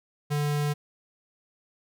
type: tone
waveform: square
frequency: 146.83 Hz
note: D3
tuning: in tune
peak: -25 dBFS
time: 0.3-0.74 s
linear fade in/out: 20 ms
effects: none